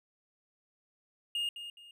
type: tone with echo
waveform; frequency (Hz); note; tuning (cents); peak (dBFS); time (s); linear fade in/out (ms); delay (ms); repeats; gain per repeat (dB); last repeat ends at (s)
triangle; 2839; F7; +28; -29; 1.35-1.49; 2; 210; 2; -10; 1.91
effects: none